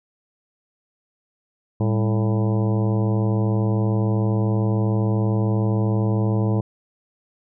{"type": "harmonic tone with a mistuned harmonic", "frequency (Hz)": 110, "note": "A2", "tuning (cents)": 0, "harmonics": [1, 2, 3, 4, 5, 6, 7, 8, 9], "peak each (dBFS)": [-19, -24, -28, -30, -33, -37, -38, -39, -39], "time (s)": [1.8, 6.61], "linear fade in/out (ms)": 5, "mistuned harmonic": 2, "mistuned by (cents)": -140, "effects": []}